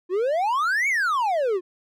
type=exponential two-way sweep; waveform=triangle; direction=up then down; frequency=343.8 to 2286 to 343.8 Hz; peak=-18 dBFS; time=0.09-1.61 s; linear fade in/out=50 ms; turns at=0.88 s; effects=none